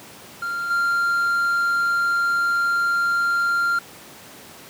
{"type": "tone with level steps", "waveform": "triangle", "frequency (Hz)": 1390, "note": "F6", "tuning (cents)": -9, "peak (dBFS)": [-22, -16], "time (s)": [0.42, 3.79], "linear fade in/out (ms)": 5, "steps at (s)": 0.7, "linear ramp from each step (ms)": 10, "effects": ["pink hiss -42 dBFS RMS until 4.69 s", "high-pass 150 Hz 12 dB/octave"]}